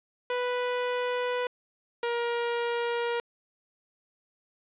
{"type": "tone pair in turn", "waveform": "sawtooth", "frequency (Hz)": [493.9, 473], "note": ["B4", "A#4"], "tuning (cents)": [0, 25], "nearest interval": "minor second", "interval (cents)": 75, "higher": "first", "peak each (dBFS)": -23, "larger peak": "neither", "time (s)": [[0.3, 1.47], [2.03, 3.2]], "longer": "neither", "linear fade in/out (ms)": 2, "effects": ["resampled to 8000 Hz", "10-bit"]}